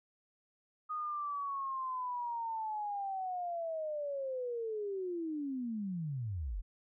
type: linear sweep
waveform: sine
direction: down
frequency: 1244.5 to 36.04 Hz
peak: -35 dBFS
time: 0.89-6.62 s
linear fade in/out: 20 ms
effects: none